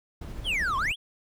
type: noise with tremolo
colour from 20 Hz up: brown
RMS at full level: -36 dBFS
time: 0.21-0.92 s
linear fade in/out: 5 ms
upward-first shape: sine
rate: 13 Hz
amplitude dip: 25%
type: exponential two-way sweep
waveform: triangle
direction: down then up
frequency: 3488 to 1018 to 3488 Hz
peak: -23 dBFS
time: 0.44-0.96 s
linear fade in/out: 50 ms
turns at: 0.77 s
effects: none